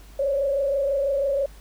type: tone with frequency modulation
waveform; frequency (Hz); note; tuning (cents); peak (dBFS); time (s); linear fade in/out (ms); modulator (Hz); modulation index
sine; 555; C#5; +2; -20; 0.19-1.46; 5; 26.1; 0.86
effects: added 50 Hz sine -43 dBFS peak until 1.6 s + pink hiss -52 dBFS RMS until 1.6 s